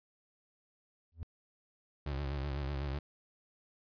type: tone with exponential growth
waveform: triangle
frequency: 82.41 Hz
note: E2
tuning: in tune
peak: -32 dBFS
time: 1.12-1.23 s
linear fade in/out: 0 ms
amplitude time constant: 22 ms
type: tone with vibrato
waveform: 30% pulse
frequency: 70 Hz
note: C#2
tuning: 18 cents sharp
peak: -32 dBFS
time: 2.06-2.99 s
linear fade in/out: 5 ms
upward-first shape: sine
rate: 8 Hz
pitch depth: 87 cents each way
effects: resampled to 11025 Hz